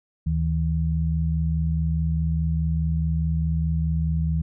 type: tone pair together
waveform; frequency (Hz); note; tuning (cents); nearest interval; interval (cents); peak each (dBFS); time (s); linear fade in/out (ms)
sine; 75.61 / 160.4; D#2 / E3; -49 / -47; octave + minor second; 1302; -23; 0.26-4.42; 10
effects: none